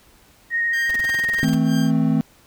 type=tone with vibrato; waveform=sine; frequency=1864.7 Hz; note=A#6; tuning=in tune; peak=-18 dBFS; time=0.5-1.46 s; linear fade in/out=50 ms; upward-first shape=square; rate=14 Hz; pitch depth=10 cents each way
type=tone with tremolo; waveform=15% pulse; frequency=1590 Hz; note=G6; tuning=24 cents sharp; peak=-23 dBFS; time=0.73-1.91 s; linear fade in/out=5 ms; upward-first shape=sine; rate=3.1 Hz; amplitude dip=85%
type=noise bursts; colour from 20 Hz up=pink; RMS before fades=-32 dBFS; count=14; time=0.89-1.548 s; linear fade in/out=5 ms; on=21 ms; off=28 ms
type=chord; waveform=triangle; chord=A minor; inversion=second; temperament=equal with one note detuned; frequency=160.58 / 220 / 261.6 Hz; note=E3 / A3 / C4; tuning=-45 / 0 / 0 cents; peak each=-18 dBFS; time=1.43-2.21 s; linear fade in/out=0 ms
effects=pink hiss -53 dBFS RMS until 2.46 s